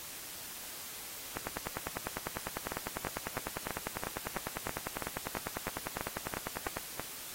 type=two click trains; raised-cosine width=0.5 ms; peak=-20 / -19 dBFS; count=14 / 55; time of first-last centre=2.72-6.996 / 1.37-6.77 s; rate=3.04 / 10 Hz; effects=white hiss -45 dBFS RMS until 7.34 s + AAC 48 kbps